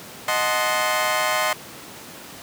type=chord; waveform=20% pulse; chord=D# diminished seventh; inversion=none; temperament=equal with one note detuned; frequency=622.3 / 740 / 868.9 / 1046.5 Hz; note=D#5 / F#5 / A5 / C6; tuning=0 / 0 / -22 / 0 cents; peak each=-19 / -22 / -24 / -19 dBFS; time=0.28-1.53 s; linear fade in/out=2 ms; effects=pink hiss -39 dBFS RMS until 2.42 s + high-pass 150 Hz 12 dB/octave